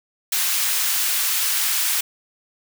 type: high-pass noise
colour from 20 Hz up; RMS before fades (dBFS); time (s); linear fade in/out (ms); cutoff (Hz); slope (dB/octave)
white; -21; 0.32-2.01; 5; 1300; 12
effects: none